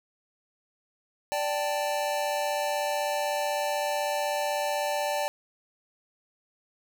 square chord, D suspended fourth, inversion none, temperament equal, 587.3 / 784 / 880 Hz, D5 / G5 / A5, 0 / 0 / 0 cents, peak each -30 / -33 / -33 dBFS, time 1.32-5.28 s, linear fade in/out 0 ms, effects none

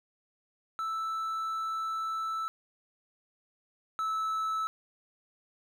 triangle tone pair in turn, 1318.5 / 1307.1 Hz, E6 / E6, 0 / -15 cents, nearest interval unison, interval 15 cents, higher first, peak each -29 / -27 dBFS, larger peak second, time 0.79-2.48 / 3.99-4.67 s, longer first, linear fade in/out 0 ms, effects none

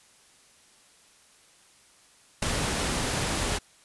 pink noise with ADSR envelope, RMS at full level -24 dBFS, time 2.42-3.59 s, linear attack 7 ms, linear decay 3 ms, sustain -4 dB, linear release 19 ms, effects white hiss -58 dBFS RMS until 3.84 s + resampled to 24000 Hz

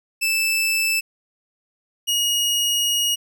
sawtooth tone pair in turn, 2637 / 2880 Hz, E7 / F#7, 0 / -47 cents, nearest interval major second, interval 153 cents, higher second, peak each -15 / -15 dBFS, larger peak neither, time 0.21-1.01 / 2.07-3.16 s, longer second, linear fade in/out 20 ms, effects none

